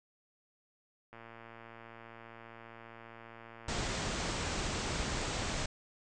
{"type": "click train", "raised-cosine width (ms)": 0.5, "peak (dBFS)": -35, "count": 323, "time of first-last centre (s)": [1.13, 3.93], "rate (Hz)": 115}
{"type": "low-pass noise", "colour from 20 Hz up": "pink", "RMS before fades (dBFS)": -36, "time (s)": [3.68, 5.66], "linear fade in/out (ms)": 5, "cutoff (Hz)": 8300, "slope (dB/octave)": 96}
{"effects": []}